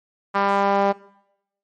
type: tone with band-pass filter sweep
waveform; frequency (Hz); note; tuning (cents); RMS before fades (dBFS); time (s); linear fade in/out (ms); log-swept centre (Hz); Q
sawtooth; 199; G3; +26; -19; 0.34-0.93; 20; 1100 to 710; 2.1
effects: noise-tail reverb RT60 0.8 s tail -21 dB re dry + MP3 48 kbps